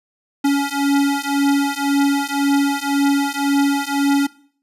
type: beating tone pair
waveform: square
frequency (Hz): 280 / 281.9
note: C#4 / C#4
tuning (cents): +18 / +29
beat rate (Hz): 1.9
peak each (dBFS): -19 / -19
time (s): 0.44-4.27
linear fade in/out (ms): 10
effects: noise-tail reverb RT60 0.5 s tail -19 dB re dry + resampled to 32000 Hz